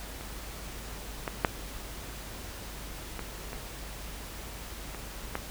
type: clicks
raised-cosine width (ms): 0.5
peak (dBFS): -28 / -16 / -7 / -20 / -23 / -25 / -15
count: 7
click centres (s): 0.21 / 1.278 / 1.448 / 3.193 / 3.531 / 4.947 / 5.354
effects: added 50 Hz sine -43 dBFS peak until 5.5 s + pink hiss -43 dBFS RMS until 5.5 s